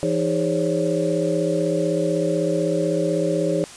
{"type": "tone cluster", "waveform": "sine", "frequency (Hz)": [167.7, 313.5, 409.3, 531, 567], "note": ["E3", "D#4", "G#4", "C5", "C#5"], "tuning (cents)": [30, 13, -25, 25, 39], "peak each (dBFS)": -25, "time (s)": [0.03, 3.64], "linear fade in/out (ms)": 0, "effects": ["white hiss -40 dBFS RMS until 3.76 s", "resampled to 22050 Hz"]}